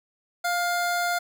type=tone pair together; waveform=square; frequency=700.2 / 1415 Hz; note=F5 / F6; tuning=+4 / +22 cents; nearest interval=octave; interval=1218 cents; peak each=-26 / -28 dBFS; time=0.44-1.19 s; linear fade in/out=10 ms; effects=none